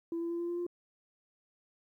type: tone with pitch steps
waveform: sine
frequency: 335.1 / 338 / 341 / 343.9 / 346.9 / 349.9 Hz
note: E4 / E4 / F4 / F4 / F4 / F4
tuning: +29 / +43 / -41 / -27 / -12 / +3 cents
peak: -31 dBFS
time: 0.12-0.666 s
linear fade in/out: 2 ms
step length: 91 ms
effects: tanh soft clip ceiling -30 dBFS + 12-bit